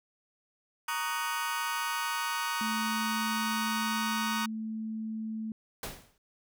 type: chord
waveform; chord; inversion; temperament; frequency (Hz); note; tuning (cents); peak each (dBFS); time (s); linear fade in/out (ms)
sawtooth; D# minor seventh; second; just; 933.4 / 1120.1 / 1244.5 / 1493.4; A#5 / C#6 / D#6 / F#6; +2 / +18 / 0 / +16; -31 / -34 / -32 / -33; 0.88-4.46; 5
type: tone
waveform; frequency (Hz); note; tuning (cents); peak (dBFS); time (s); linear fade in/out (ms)
sine; 220; A3; 0; -33; 2.61-5.52; 2
type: noise with exponential decay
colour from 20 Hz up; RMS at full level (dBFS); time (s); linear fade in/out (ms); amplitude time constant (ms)
pink; -34; 5.83-6.18; 2; 74
effects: none